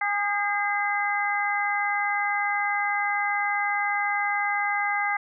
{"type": "harmonic tone with a mistuned harmonic", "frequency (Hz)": 409.4, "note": "G#4", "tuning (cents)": -25, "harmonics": [2, 3, 4, 5], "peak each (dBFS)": [-27, -31, -30, -27], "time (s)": [0.01, 5.17], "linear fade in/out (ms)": 5, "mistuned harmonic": 4, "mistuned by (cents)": -32, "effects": []}